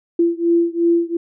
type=beating tone pair; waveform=sine; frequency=338.3 / 341.1 Hz; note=E4 / F4; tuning=+45 / -41 cents; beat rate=2.8 Hz; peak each=-16 / -17 dBFS; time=0.19-1.17 s; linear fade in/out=5 ms; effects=none